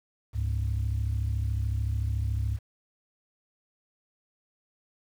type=tone pair together; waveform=sine; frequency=70.09 / 103.83 Hz; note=C#2 / G#2; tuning=+20 / 0 cents; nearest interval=perfect fifth; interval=680 cents; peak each=-27 / -27 dBFS; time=0.33-2.59 s; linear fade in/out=50 ms; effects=tanh soft clip ceiling -21 dBFS + 9-bit